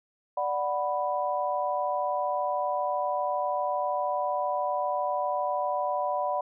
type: chord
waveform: sine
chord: B minor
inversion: first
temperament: equal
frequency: 587.3 / 740 / 987.8 Hz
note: D5 / F#5 / B5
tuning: 0 / 0 / 0 cents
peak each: -30 dBFS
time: 0.37-6.41 s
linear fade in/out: 5 ms
effects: none